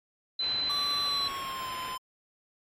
sine tone, 4037 Hz, B7, 37 cents sharp, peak -27 dBFS, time 0.39-1.28 s, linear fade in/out 5 ms
white low-pass noise, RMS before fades -42 dBFS, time 0.39-1.98 s, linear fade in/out 50 ms, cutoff 3300 Hz, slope 24 dB/octave
square tone with pitch glide, 1155 to 1029 Hz, D6 to C6, -29 to -29 cents, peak -35 dBFS, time 0.69-1.98 s, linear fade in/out 10 ms, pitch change -200 cents, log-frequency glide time 1.04-1.71 s
effects MP3 64 kbps

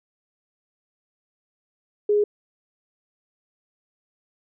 sine tone, 415.3 Hz, G#4, in tune, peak -16 dBFS, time 2.09-2.24 s, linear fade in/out 5 ms, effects none

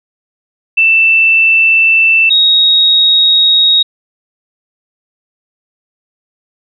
sine tone pair in turn, 2662 / 3771 Hz, E7 / A#7, +16 / +19 cents, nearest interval tritone, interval 603 cents, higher second, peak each -5 dBFS, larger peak neither, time 0.77-2.3 / 2.3-3.83 s, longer neither, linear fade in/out 10 ms, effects none

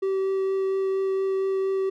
triangle tone with vibrato, 385 Hz, G4, 31 cents flat, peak -20 dBFS, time 0.02-1.9 s, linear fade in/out 10 ms, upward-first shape triangle, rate 4.3 Hz, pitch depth 8 cents each way, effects none

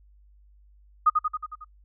sine tone with echo, 1240 Hz, D#6, 6 cents flat, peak -14 dBFS, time 1.06-1.1 s, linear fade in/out 10 ms, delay 91 ms, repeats 6, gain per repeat -4 dB, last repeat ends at 1.646 s, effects noise-tail reverb RT60 0.1 s tail -26 dB re dry + added 50 Hz sine -53 dBFS peak until 1.84 s

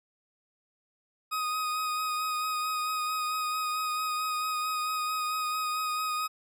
40% pulse tone with vibrato, 1250 Hz, D#6, 8 cents sharp, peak -28 dBFS, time 1.31-6.28 s, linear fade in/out 20 ms, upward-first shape sine, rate 4.5 Hz, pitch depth 19 cents each way, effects none

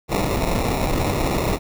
pink noise with sample-and-hold, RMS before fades -21 dBFS, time 0.08-1.59 s, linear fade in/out 50 ms, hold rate 1575 Hz, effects none

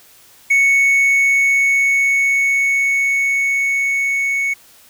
triangle tone with level ramp, 2216 Hz, C#7, 1 cent flat, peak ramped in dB -8 to -14 dBFS, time 0.5-4.54 s, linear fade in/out 10 ms, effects white hiss -47 dBFS RMS until 4.89 s

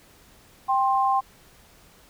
sine tone pair together, 787 / 1055 Hz, G5 / C6, +7 / +14 cents, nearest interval perfect fourth, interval 507 cents, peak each -21 / -22 dBFS, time 0.68-1.21 s, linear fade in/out 20 ms, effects pink hiss -54 dBFS RMS until 2.09 s

